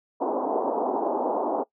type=band-pass noise; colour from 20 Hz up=white; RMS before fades=-26 dBFS; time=0.2-1.64 s; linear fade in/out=20 ms; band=250 to 930 Hz; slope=48 dB/octave; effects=noise-tail reverb RT60 0.1 s tail -20 dB re dry